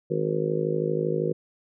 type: harmonic tone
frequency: 52.7 Hz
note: G#1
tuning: 26 cents sharp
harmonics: 3 / 4 / 5 / 6 / 7 / 8 / 9 / 10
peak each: -29 / -39 / -36 / -39 / -28 / -33 / -28 / -36 dBFS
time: 0.1-1.33 s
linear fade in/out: 10 ms
effects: none